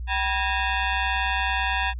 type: ring-modulated tone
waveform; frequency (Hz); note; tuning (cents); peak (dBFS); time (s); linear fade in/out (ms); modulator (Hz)
15% pulse; 870; A5; -20; -13; 0.07-1.94; 50; 98.9
effects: added 60 Hz sine -29 dBFS peak until 1.99 s + resampled to 8000 Hz